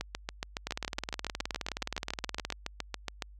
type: two click trains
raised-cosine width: 0.2 ms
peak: -16 / -16 dBFS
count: 24 / 36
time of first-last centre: 0.01-3.222 / 0.67-2.502 s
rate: 7.16 / 19.1 Hz
effects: added 50 Hz sine -49 dBFS peak until 3.39 s